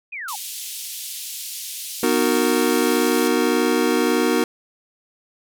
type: linear sweep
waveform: sine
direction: down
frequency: 2565 to 735 Hz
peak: -28 dBFS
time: 0.12-0.36 s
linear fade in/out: 10 ms
type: band-pass noise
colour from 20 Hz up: white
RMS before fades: -32 dBFS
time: 0.28-3.28 s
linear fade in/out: 5 ms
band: 2800 to 14000 Hz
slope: 24 dB/octave
type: chord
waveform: square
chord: B major seventh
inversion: none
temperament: just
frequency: 246.9 / 308.7 / 370.4 / 463 Hz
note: B3 / D#4 / F#4 / A#4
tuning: 0 / -14 / +2 / -12 cents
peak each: -23 dBFS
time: 2.03-4.44 s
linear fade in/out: 2 ms
effects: none